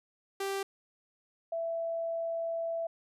sawtooth / sine tone pair in turn, 392 / 664.5 Hz, G4 / E5, 0 / +14 cents, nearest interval major sixth, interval 914 cents, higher second, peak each -28 / -31 dBFS, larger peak first, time 0.4-0.63 / 1.52-2.87 s, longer second, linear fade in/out 5 ms, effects resampled to 32000 Hz

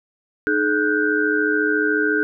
sine tone cluster, 306 / 425.4 / 1461 / 1555 Hz, D#4 / G#4 / F#6 / G6, -29 / +42 / -22 / -14 cents, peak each -22 dBFS, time 0.47-2.23 s, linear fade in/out 0 ms, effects none

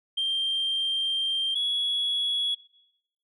sine tone pair in turn, 3172 / 3361 Hz, G7 / G#7, +20 / +20 cents, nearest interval minor second, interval 100 cents, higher second, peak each -22 dBFS, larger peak neither, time 0.17-1.55 / 1.55-2.55 s, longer first, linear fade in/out 10 ms, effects noise-tail reverb RT60 0.8 s tail -19 dB re dry + tanh soft clip ceiling -21 dBFS

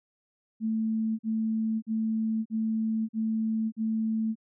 sine tone bursts, 221.2 Hz, A3, 9 cents sharp, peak -25 dBFS, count 6, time 0.6-4.355 s, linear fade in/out 50 ms, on 590 ms, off 43 ms, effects none

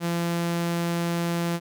sawtooth tone, 170.6 Hz, F3, 40 cents flat, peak -20 dBFS, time 0-1.6 s, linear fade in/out 50 ms, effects none

